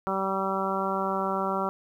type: harmonic tone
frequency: 192.8 Hz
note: G3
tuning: 28 cents flat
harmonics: 1 / 2 / 3 / 4 / 5 / 6 / 7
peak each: -33 / -33 / -33 / -33 / -33 / -33 / -33 dBFS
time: 0.07-1.69 s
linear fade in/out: 0 ms
effects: 10-bit